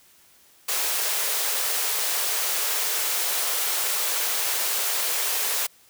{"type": "high-pass noise", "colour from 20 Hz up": "white", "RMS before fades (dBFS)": -25, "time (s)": [0.68, 5.67], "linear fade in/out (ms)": 10, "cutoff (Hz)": 390, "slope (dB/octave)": 48, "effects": ["white hiss -56 dBFS RMS until 5.89 s"]}